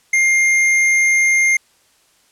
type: tone with tanh clipping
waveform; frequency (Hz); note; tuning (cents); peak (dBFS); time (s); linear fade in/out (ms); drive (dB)
sine; 2115; C7; +18; -13; 0.13-1.57; 5; 14
effects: white hiss -56 dBFS RMS until 2.31 s + low-pass 10000 Hz 12 dB/octave